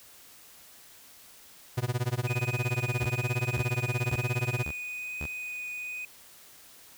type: tone with tremolo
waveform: 45% pulse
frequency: 122.8 Hz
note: B2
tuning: 9 cents flat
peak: -24 dBFS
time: 1.77-4.64 s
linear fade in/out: 10 ms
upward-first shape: sine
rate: 17 Hz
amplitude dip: 100%
type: tone with vibrato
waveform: triangle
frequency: 2489 Hz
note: D#7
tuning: in tune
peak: -33 dBFS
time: 2.27-6.05 s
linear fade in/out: 2 ms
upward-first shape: triangle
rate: 1.1 Hz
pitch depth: 10 cents each way
type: tone bursts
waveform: sawtooth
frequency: 74.2 Hz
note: D2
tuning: 18 cents sharp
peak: -30 dBFS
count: 5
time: 3.01-5.265 s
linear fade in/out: 5 ms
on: 59 ms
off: 490 ms
effects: white hiss -53 dBFS RMS until 6.97 s